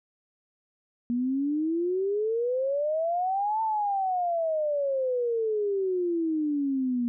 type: exponential two-way sweep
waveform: sine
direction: up then down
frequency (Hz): 236.4 to 896 to 236.4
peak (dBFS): -24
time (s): 1.1-7.08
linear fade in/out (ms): 0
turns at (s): 3.62
effects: none